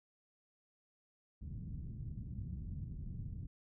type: low-pass noise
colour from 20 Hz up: white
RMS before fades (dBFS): -44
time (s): 1.41-3.47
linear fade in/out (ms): 10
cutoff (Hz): 160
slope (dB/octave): 24
effects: none